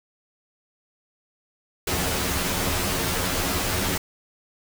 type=noise with comb filter; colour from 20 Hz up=pink; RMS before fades=-25 dBFS; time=1.87-3.98 s; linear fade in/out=5 ms; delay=11 ms; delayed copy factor=+0.95; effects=none